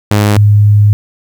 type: tone pair in turn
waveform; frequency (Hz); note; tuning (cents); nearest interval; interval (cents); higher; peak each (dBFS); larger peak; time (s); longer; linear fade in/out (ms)
sawtooth / sine; 103.83 / 103.83; G#2 / G#2; 0 / 0; unison; 0; neither; -3; neither; 0.11-0.37 / 0.37-0.93; second; 0
effects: 7-bit